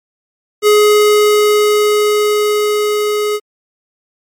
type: tone with level ramp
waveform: square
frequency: 419.6 Hz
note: G#4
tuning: 18 cents sharp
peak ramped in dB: -6 to -14 dBFS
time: 0.62-3.4 s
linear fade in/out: 50 ms
effects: MP3 64 kbps